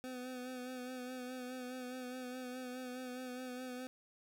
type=tone with vibrato; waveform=25% pulse; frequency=252.6 Hz; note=B3; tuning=39 cents sharp; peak=-39 dBFS; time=0.04-3.87 s; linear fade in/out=0 ms; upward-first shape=sine; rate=4.8 Hz; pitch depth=32 cents each way; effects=none